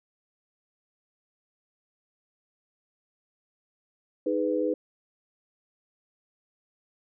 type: chord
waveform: sine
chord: G# minor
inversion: second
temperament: equal with one note detuned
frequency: 311.1 / 415.3 / 498.8 Hz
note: D#4 / G#4 / B4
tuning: 0 / 0 / +17 cents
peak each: -28 / -30 / -27 dBFS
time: 4.26-4.74 s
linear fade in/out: 5 ms
effects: none